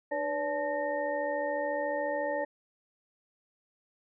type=tone cluster; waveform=sine; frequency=300.1 / 500 / 574 / 873 / 1839 Hz; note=D4 / B4 / D5 / A5 / A#6; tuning=+38 / +21 / -40 / -14 / -24 cents; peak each=-40 / -39 / -31 / -36 / -38 dBFS; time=0.11-2.45 s; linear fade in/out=10 ms; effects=none